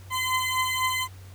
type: beating tone pair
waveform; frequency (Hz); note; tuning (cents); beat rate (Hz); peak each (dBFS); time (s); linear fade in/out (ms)
20% pulse; 1025 / 1029; C6 / C6; -36 / -29; 4; -21 / -23; 0.1-1.08; 50
effects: added 94 Hz sine -42 dBFS peak until 1.34 s + pink hiss -53 dBFS RMS until 1.34 s